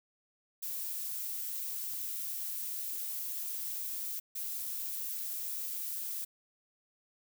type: noise bursts at uneven times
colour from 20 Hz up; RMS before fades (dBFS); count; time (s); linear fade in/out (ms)
violet; -38; 2; 0.62-4.2 / 4.35-6.25; 10
effects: none